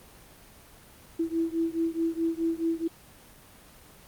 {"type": "beating tone pair", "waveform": "sine", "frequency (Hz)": [327.9, 332.6], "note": ["E4", "E4"], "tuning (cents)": [-9, 16], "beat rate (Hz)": 4.7, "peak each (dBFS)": [-28, -29], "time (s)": [1.19, 2.88], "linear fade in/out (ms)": 10, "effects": ["pink hiss -52 dBFS RMS until 4.07 s", "Opus 24 kbps"]}